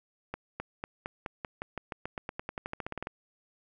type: accelerating click train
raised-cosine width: 0.5 ms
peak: -20 dBFS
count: 23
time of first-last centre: 0.34-3.071 s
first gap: 260 ms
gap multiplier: 0.92
effects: none